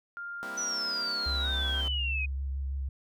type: tone with pitch glide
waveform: sine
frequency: 1400 to 1544.5 Hz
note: F6 to G6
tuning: +4 to -26 cents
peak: -36 dBFS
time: 0.17-1.81 s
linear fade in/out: 0 ms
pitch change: +170 cents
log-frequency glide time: 1.41-1.5 s
type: chord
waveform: 10% pulse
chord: C dominant seventh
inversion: second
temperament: equal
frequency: 196 / 233.1 / 261.6 / 329.6 Hz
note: G3 / Bb3 / C4 / E4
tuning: 0 / 0 / 0 / 0 cents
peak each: -39 dBFS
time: 0.43-1.88 s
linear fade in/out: 0 ms
type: exponential sweep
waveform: sine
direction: down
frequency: 6010 to 2483 Hz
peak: -30 dBFS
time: 0.57-2.26 s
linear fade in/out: 10 ms
type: tone with vibrato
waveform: sine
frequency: 68 Hz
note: C#2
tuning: 33 cents flat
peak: -30 dBFS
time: 1.26-2.89 s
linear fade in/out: 5 ms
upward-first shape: triangle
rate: 6.2 Hz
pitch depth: 30 cents each way
effects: none